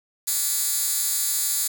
10% pulse tone with high-pass filter, 286.9 Hz, D4, 40 cents flat, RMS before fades -24 dBFS, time 0.27-1.68 s, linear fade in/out 10 ms, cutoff 8500 Hz, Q 0.95, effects 7-bit

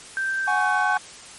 sine tone with pitch glide, 1565 to 1524 Hz, G6 to G6, -3 to -49 cents, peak -22 dBFS, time 0.17-0.97 s, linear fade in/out 0 ms, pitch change -46 cents, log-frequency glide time 0.42-0.67 s
triangle chord, F# suspended second, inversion none, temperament equal, 740 / 830.6 / 1108.7 Hz, F#5 / G#5 / C#6, 0 / 0 / 0 cents, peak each -23 / -22 / -25 dBFS, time 0.47-0.98 s, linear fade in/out 10 ms
effects white hiss -42 dBFS RMS until 1.38 s + MP3 48 kbps

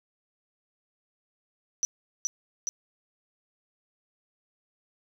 sine tone with echo, 5920 Hz, F#8, in tune, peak -23 dBFS, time 1.83-1.85 s, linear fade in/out 0 ms, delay 420 ms, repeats 2, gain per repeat -2 dB, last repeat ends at 2.69 s, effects none

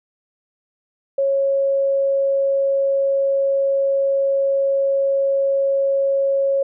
sine tone, 549 Hz, C#5, 17 cents flat, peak -15 dBFS, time 1.18-6.63 s, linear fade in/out 5 ms, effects none

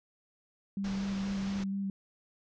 sine tone with vibrato, 196 Hz, G3, in tune, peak -31 dBFS, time 0.77-1.9 s, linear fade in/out 2 ms, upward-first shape square, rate 4.2 Hz, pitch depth 12 cents each way
pink low-pass noise, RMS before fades -44 dBFS, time 0.84-1.64 s, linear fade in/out 5 ms, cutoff 6500 Hz, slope 48 dB/octave
effects none

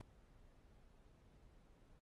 brown noise with ADSR envelope, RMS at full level -43 dBFS, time 0-2 s, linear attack 11 ms, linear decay 3 ms, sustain -23 dB, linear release 20 ms, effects AAC 32 kbps

